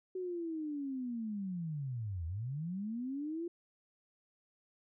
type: linear two-way sweep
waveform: sine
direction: down then up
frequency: 375.2 to 78.5 to 348.9 Hz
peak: -36 dBFS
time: 0.15-3.48 s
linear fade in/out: 5 ms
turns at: 2.26 s
effects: none